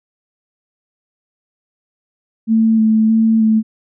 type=tone with vibrato; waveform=sine; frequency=221.3 Hz; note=A3; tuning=10 cents sharp; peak=-9 dBFS; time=2.47-3.63 s; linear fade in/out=50 ms; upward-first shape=square; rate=1.6 Hz; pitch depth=15 cents each way; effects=none